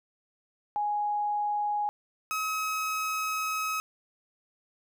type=tone pair in turn; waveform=sine / 30% pulse; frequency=830.6 / 1276.8 Hz; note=G#5 / D#6; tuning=0 / +44 cents; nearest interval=perfect fifth; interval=744 cents; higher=second; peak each=-26 dBFS; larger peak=neither; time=0.76-1.89 / 2.31-3.8 s; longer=second; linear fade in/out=0 ms; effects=none